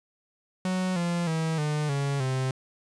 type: tone with pitch steps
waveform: 45% pulse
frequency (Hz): 185 / 172.61 / 161.05 / 150.27 / 140.2 / 130.81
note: F#3 / F3 / E3 / D3 / C#3 / C3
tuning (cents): 0 / -20 / -40 / +40 / +20 / 0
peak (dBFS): -25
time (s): 0.65-2.51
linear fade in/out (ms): 2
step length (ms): 310
effects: resampled to 22050 Hz + 9-bit